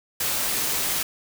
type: noise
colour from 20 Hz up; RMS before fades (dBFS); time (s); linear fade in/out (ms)
white; -25; 0.2-1.03; 5
effects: none

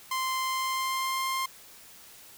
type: tone with pitch glide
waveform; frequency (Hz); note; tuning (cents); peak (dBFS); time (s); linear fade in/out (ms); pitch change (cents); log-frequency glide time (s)
sawtooth; 1043 to 1056.3; C6 to C6; -6 to +16; -24; 0.11-1.46; 5; +22; 0.39-1.28
effects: white hiss -51 dBFS RMS until 2.37 s

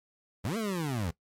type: linear two-way sweep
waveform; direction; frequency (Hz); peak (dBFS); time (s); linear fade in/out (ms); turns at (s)
25% pulse; up then down; 76.2 to 233.1 to 76.2; -26; 0.44-1.11; 10; 0.57
effects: noise-tail reverb RT60 0.1 s tail -19 dB re dry + MP3 64 kbps

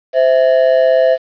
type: ring-modulated tone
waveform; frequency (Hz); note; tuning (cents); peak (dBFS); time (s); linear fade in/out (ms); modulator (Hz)
triangle; 587.3; D5; 0; -3; 0.13-1.18; 50; 68.1
effects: resampled to 11025 Hz + 7-bit

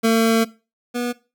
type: tone pair in turn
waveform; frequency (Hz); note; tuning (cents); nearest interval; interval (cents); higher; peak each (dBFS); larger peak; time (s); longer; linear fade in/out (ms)
25% pulse; 226 / 242.8; A3 / B3; +47 / -29; minor second; 124; second; -10 / -18; first; 0.03-0.45 / 0.94-1.13; first; 20
effects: noise-tail reverb RT60 0.3 s tail -19 dB re dry

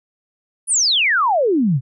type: exponential sweep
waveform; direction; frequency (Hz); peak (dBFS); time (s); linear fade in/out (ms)
sine; down; 10330 to 117.8; -13; 0.67-1.81; 50
effects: none

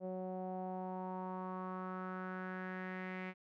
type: tone with low-pass filter sweep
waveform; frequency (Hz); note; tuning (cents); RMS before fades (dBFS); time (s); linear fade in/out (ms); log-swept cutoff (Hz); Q
sawtooth; 185.3; F#3; +3; -43; 0-3.34; 50; 590 to 2200; 4.2
effects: none

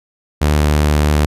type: tone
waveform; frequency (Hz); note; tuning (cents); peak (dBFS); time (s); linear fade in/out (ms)
sawtooth; 74.7; D2; +30; -7; 0.41-1.26; 10
effects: resampled to 32000 Hz

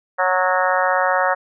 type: harmonic tone with a mistuned harmonic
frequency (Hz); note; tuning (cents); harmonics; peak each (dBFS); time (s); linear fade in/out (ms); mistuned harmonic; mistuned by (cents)
184.3; F#3; -7; 3 / 4 / 5 / 6 / 7 / 8 / 9 / 10; -21 / -22 / -23 / -24 / -24 / -25 / -26 / -26; 0.18-1.35; 20; 8; -20
effects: none

